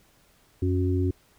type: harmonic tone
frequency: 91.4 Hz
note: F#2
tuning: 21 cents flat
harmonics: 1 / 3 / 4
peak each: -23 / -28 / -29 dBFS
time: 0.62-1.11 s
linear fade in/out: 5 ms
effects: pink hiss -61 dBFS RMS until 1.38 s